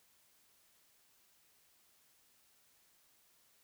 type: silence
effects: white hiss -70 dBFS RMS until 3.63 s